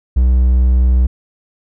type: tone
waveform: triangle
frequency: 62.6 Hz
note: B1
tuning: 24 cents sharp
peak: -6 dBFS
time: 0.16-1.07 s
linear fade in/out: 10 ms
effects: none